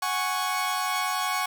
sawtooth chord, F# suspended second, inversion none, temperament equal, 740 / 830.6 / 1108.7 Hz, F#5 / G#5 / C#6, 0 / 0 / 0 cents, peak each -27 / -28 / -24 dBFS, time 0.02-1.46 s, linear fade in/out 5 ms, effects none

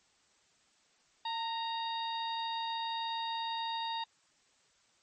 harmonic tone with a mistuned harmonic, 932.3 Hz, A#5, in tune, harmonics 1 / 2 / 3 / 4 / 5, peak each -35 / -47 / -47 / -40 / -49 dBFS, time 1.25-4.04 s, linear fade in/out 5 ms, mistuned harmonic 1, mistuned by -41 cents, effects white hiss -69 dBFS RMS until 5.02 s + MP3 32 kbps

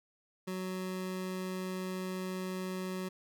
25% pulse tone, 185.7 Hz, F#3, 7 cents sharp, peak -32 dBFS, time 0.47-3.09 s, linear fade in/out 10 ms, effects none

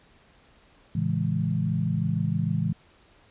sine chord, A major seventh, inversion none, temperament equal with one note detuned, 111.66 / 138.59 / 164.81 / 207.7 Hz, A2 / C#3 / E3 / G#3, +26 / 0 / 0 / 0 cents, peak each -29 / -30 / -26 / -31 dBFS, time 0.95-2.73 s, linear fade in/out 5 ms, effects pink hiss -58 dBFS RMS until 3.3 s + resampled to 8000 Hz

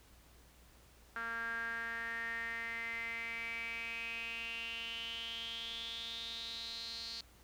sawtooth tone with band-pass filter sweep, 230 Hz, A#3, 23 cents flat, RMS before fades -42 dBFS, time 1.16-7.21 s, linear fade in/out 2 ms, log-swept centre 1500 to 4400 Hz, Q 9.1, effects added 60 Hz sine -63 dBFS peak until 7.43 s + pink hiss -64 dBFS RMS until 7.43 s

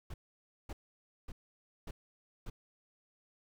brown noise bursts, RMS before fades -42 dBFS, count 5, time 0.1-2.5 s, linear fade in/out 5 ms, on 40 ms, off 550 ms, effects none

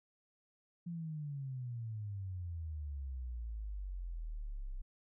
sine exponential sweep, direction down, 174.61 to 31.28 Hz, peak -39 dBFS, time 0.86-4.82 s, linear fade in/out 10 ms, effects none

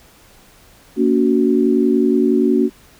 sine chord, F# major, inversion first, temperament equal with one note detuned, 233.1 / 283.8 / 370 Hz, A#3 / C#4 / F#4, 0 / +41 / 0 cents, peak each -16 dBFS, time 0.96-2.7 s, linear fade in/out 50 ms, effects pink hiss -48 dBFS RMS until 2.99 s

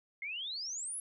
sine exponential sweep, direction up, 2093 to 11160 Hz, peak -37 dBFS, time 0.22-1 s, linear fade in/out 2 ms, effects none

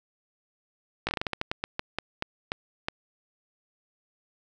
slowing click train, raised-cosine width 0.3 ms, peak -12 dBFS, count 16, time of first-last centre 1.07-2.885 s, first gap 18 ms, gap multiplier 1.24, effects none

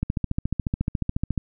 click train, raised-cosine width 5 ms, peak -11 dBFS, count 20, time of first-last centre 0.03-1.378 s, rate 14.1 Hz, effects none

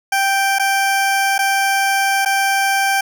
20% pulse tone with dropouts, 784 Hz, G5, in tune, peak -9 dBFS, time 0.12-3.01 s, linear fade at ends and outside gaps 5 ms, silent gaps 0.586-0.595 / 1.381-1.389 / 2.25-2.258 s, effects none

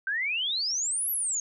sine exponential two-way sweep, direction up then down, 1527 to 11960 to 6390 Hz, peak -26 dBFS, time 0.07-1.4 s, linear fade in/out 2 ms, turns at 1.11 s, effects none

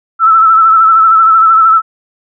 sine tone with vibrato, 1319 Hz, E6, 1 cent sharp, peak -3 dBFS, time 0.19-1.82 s, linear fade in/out 50 ms, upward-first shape triangle, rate 13 Hz, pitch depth 50 cents each way, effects none

